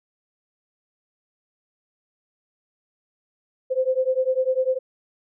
sine beating tone pair, 513 / 523 Hz, C5 / C5, -34 / -1 cents, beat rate 10 Hz, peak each -22 dBFS, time 3.7-4.79 s, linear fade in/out 20 ms, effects none

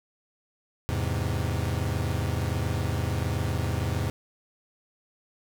40% pulse chord, E augmented, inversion none, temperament equal, 82.41 / 103.83 / 130.81 Hz, E2 / G#2 / B#2, 0 / 0 / 0 cents, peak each -29 / -29 / -30 dBFS, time 0.89-4.1 s, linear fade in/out 0 ms, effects 10-bit

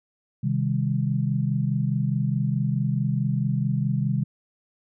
sine chord, C minor, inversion none, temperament equal with one note detuned, 130.81 / 155.56 / 200.6 Hz, C3 / Eb3 / G3, 0 / 0 / +40 cents, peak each -24 / -26 / -27 dBFS, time 0.43-4.24 s, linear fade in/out 10 ms, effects none

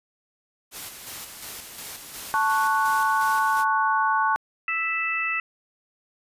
white noise with tremolo, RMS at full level -36 dBFS, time 0.71-3.65 s, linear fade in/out 50 ms, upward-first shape square, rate 2.8 Hz, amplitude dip 40%
sine chord, F# minor, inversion first, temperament equal, 880 / 1108.7 / 1480 Hz, A5 / C#6 / F#6, 0 / 0 / 0 cents, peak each -23 / -23 / -25 dBFS, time 2.34-4.36 s, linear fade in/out 0 ms
harmonic tone, 659.3 Hz, E5, in tune, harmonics 2 / 3 / 4, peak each -30 / -28 / -26 dBFS, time 4.68-5.4 s, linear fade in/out 2 ms
effects resampled to 32000 Hz

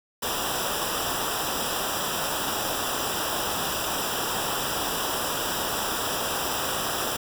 pink noise with comb filter, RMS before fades -28 dBFS, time 0.22-7.17 s, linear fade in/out 10 ms, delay 0.46 ms, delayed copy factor -0.85, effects none

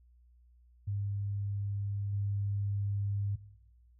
sine tone with level steps, 100.8 Hz, G2, 49 cents sharp, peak -31 / -29 dBFS, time 0.87-3.36 s, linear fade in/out 10 ms, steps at 2.13 s, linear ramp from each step 2 ms, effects noise-tail reverb RT60 1.0 s tail -21 dB re dry + added 60 Hz sine -59 dBFS peak until 3.99 s

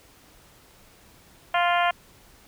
harmonic tone, 349.2 Hz, F4, in tune, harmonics 2 / 3 / 4 / 5 / 6 / 7 / 8 / 9, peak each -22 / -26 / -28 / -30 / -32 / -33 / -34 / -35 dBFS, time 1.54-1.91 s, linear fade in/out 5 ms, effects pink hiss -54 dBFS RMS until 2.47 s

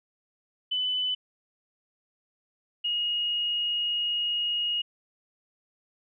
sine tone pair in turn, 3004 / 2875 Hz, F#7 / F7, +26 / +50 cents, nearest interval minor second, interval 76 cents, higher first, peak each -25 dBFS, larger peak neither, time 0.71-1.15 / 2.84-4.82 s, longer second, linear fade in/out 10 ms, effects none

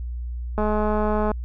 click train, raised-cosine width 1 ms, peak -11 dBFS, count 157, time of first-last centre 0.58-1.316 s, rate 212 Hz, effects added 60 Hz sine -27 dBFS peak until 1.44 s

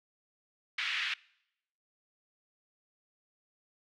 white band-pass noise, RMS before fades -34 dBFS, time 0.78-1.14 s, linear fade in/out 5 ms, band 1600 to 3100 Hz, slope 24 dB/octave, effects noise-tail reverb RT60 0.8 s tail -24 dB re dry

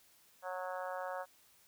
harmonic tone, 183.6 Hz, F#3, 13 cents flat, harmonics 3 / 4 / 5 / 6 / 7 / 8 / 9, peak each -42 / -44 / -46 / -48 / -49 / -50 / -51 dBFS, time 0.42-1.26 s, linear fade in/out 50 ms, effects white hiss -66 dBFS RMS until 1.67 s

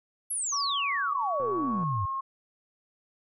sine exponential sweep, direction down, 11500 to 89 Hz, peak -28 dBFS, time 0.3-2.06 s, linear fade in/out 10 ms
sine tone with pitch glide, 1124 to 1076.3 Hz, C#6 to C6, +24 to +49 cents, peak -29 dBFS, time 0.52-2.21 s, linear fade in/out 10 ms, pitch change -75 cents, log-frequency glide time 1.67-1.93 s
click train, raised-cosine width 1 ms, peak -29 dBFS, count 54, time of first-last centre 1.4-1.834 s, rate 122 Hz
effects none

